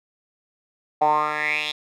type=tone with band-pass filter sweep; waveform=10% pulse; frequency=151.2 Hz; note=D#3; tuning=49 cents flat; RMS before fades=-22 dBFS; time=1.01-1.72 s; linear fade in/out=10 ms; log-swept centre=750 to 3500 Hz; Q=6; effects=none